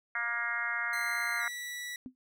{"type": "harmonic tone", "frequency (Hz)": 235.8, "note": "A#3", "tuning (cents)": 20, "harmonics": [3, 4, 5, 6, 7, 8, 9], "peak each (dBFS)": [-45, -45, -41, -36, -36, -37, -37], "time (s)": [0.15, 1.48], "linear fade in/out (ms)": 2}
{"type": "tone with pitch glide", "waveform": "sawtooth", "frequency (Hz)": [2065, 1950.2], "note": ["C7", "B6"], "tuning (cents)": [-23, -22], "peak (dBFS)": -34, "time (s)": [0.93, 1.96], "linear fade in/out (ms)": 2, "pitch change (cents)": -99, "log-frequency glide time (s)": [1.38, 1.43]}
{"type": "tone with exponential decay", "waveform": "sine", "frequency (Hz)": 255.1, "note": "C4", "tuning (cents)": -44, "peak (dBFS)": -35, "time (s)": [2.06, 2.15], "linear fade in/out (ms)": 0, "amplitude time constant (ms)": 18}
{"effects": []}